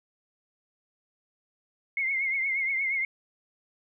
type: tone with vibrato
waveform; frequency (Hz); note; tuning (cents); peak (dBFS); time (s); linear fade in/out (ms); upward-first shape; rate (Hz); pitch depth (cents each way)
sine; 2143; C7; +41; -25; 1.97-3.05; 2; triangle; 8.5; 74
effects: none